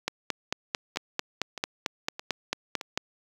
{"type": "two click trains", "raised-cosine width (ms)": 0.2, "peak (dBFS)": [-19, -9], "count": [4, 14], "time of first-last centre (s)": [[0.96, 2.812], [0.08, 2.975]], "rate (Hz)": [1.62, 4.49], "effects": ["high-pass 150 Hz 12 dB/octave", "7-bit"]}